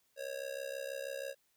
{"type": "tone with amplitude modulation", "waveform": "square", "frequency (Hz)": 548, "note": "C#5", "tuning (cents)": -20, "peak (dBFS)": -36, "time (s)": [0.16, 1.35], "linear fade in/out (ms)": 50, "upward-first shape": "sine", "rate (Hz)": 66.2, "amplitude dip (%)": 85, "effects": ["white hiss -75 dBFS RMS until 1.56 s"]}